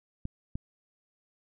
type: clicks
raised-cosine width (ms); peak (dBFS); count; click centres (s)
5; -22; 2; 0.254 / 0.555
effects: none